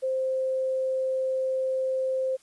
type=tone; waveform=sine; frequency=523.3 Hz; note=C5; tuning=in tune; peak=-24 dBFS; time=0.02-2.37 s; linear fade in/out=20 ms; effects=white hiss -60 dBFS RMS until 2.42 s + resampled to 24000 Hz